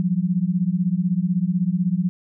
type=beating tone pair; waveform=sine; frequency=171.6 / 187.6 Hz; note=F3 / F#3; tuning=-30 / +24 cents; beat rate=16 Hz; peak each=-21 dBFS; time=0-2.09 s; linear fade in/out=0 ms; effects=none